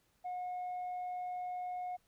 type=tone; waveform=sine; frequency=724 Hz; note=F#5; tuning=38 cents flat; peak=-35 dBFS; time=0.24-1.97 s; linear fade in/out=20 ms; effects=tanh soft clip ceiling -36 dBFS + pink hiss -74 dBFS RMS until 2.07 s